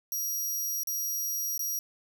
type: tone with dropouts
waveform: 15% pulse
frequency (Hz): 5730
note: F8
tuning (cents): +44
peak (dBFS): -24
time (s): 0.12-1.79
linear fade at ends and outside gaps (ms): 1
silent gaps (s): 0.834-0.872 / 1.578-1.593
effects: 11-bit